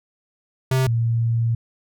square / sine tone pair in turn, 130.81 / 115.61 Hz, C3 / A#2, 0 / -14 cents, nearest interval major second, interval 214 cents, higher first, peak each -17 dBFS, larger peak neither, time 0.71-0.87 / 0.87-1.55 s, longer second, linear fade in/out 5 ms, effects none

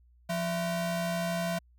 45% pulse ring-modulated tone, 421.7 Hz, G#4, 26 cents sharp, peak -26 dBFS, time 0.29-1.59 s, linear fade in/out 10 ms, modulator 247 Hz, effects added 60 Hz sine -58 dBFS peak until 1.78 s

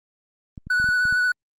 clicks, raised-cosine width 5 ms, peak -24 dBFS, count 7, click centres 0.578 / 0.67 / 0.8 / 0.843 / 0.889 / 1.054 / 1.126 s
triangle tone with vibrato, 1480 Hz, F#6, in tune, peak -16 dBFS, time 0.7-1.32 s, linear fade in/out 5 ms, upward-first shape sine, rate 13 Hz, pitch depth 18 cents each way
effects Opus 32 kbps

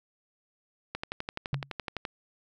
click train, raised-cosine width 0.3 ms, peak -17 dBFS, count 14, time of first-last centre 0.95-2.052 s, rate 11.8 Hz
sine tone with exponential decay, 138.59 Hz, C#3, in tune, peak -24 dBFS, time 1.53-1.71 s, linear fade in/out 0 ms, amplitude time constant 38 ms
effects none

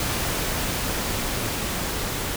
pink noise with level ramp, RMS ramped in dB -25 to -28 dBFS, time 0-2.36 s, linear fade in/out 2 ms, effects none

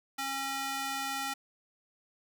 square tone with high-pass filter, 271.9 Hz, C#4, 33 cents flat, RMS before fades -35 dBFS, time 0.18-1.34 s, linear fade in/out 10 ms, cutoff 920 Hz, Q 0.75, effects none

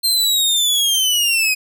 sawtooth linear sweep, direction down, 4186 to 2489 Hz, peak -11 dBFS, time 0.03-1.55 s, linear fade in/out 20 ms, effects none

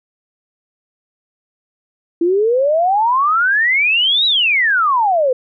sine exponential two-way sweep, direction up then down, 329.6 to 3951 to 490.5 Hz, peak -11 dBFS, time 2.21-5.33 s, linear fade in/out 5 ms, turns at 4.26 s, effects none

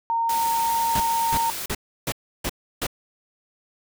sine tone, 920 Hz, A#5, 23 cents flat, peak -20 dBFS, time 0.1-1.5 s, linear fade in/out 0 ms
white noise, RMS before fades -31 dBFS, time 0.29-1.66 s, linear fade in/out 5 ms
pink noise bursts, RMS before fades -26 dBFS, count 6, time 0.95-2.868 s, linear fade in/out 5 ms, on 53 ms, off 320 ms
effects none

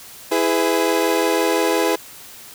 30% pulse chord, E major, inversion none, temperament equal with one note detuned, 329.6 / 415.3 / 501.1 Hz, E4 / G#4 / B4, 0 / 0 / +25 cents, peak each -18 dBFS, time 0.31-1.96 s, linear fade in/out 10 ms, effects white hiss -40 dBFS RMS until 2.54 s

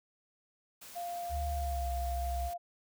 white noise, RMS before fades -50 dBFS, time 0.81-2.54 s, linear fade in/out 10 ms
sine tone, 697 Hz, F5, 4 cents flat, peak -36 dBFS, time 0.95-2.58 s, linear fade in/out 20 ms
sine tone with pitch glide, 71.5 to 64.07 Hz, D2 to C2, -46 to -36 cents, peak -33 dBFS, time 1.29-2.51 s, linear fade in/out 50 ms, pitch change -190 cents, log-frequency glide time 1.51-1.91 s
effects none

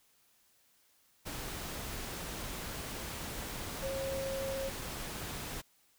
sine tone in noise, 540 Hz, C#5, 45 cents flat, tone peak -35 dBFS, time 3.82-4.7 s, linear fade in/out 20 ms, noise pink, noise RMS -41 dBFS, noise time 1.25-5.62 s, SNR +3 dB, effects white hiss -69 dBFS RMS until 5.98 s

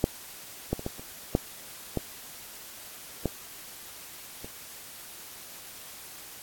clicks, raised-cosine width 2 ms, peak -7 / -12 / -24 / -17 / -30 / -8 / -13 / -12 / -27 dBFS, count 9, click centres 0.041 / 0.73 / 0.794 / 0.864 / 0.995 / 1.351 / 1.973 / 3.257 / 4.445 s, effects white hiss -45 dBFS RMS until 6.42 s + AAC 64 kbps

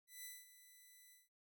5% pulse tone with ADSR envelope, 1994 Hz, B6, 16 cents sharp, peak -38 dBFS, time 0.07-1.29 s, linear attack 170 ms, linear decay 210 ms, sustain -14 dB, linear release 170 ms, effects none

